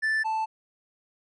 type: tone pair in turn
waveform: triangle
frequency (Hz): 1760 / 880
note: A6 / A5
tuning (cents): 0 / 0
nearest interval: octave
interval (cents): 1200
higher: first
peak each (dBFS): -21 / -23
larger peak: first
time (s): 0.02-0.24 / 0.24-0.46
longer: neither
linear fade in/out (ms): 20
effects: resampled to 22050 Hz